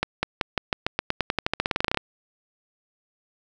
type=accelerating click train; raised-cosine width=0.3 ms; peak=-6 dBFS; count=23; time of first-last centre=0.03-1.973 s; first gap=200 ms; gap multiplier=0.91; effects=none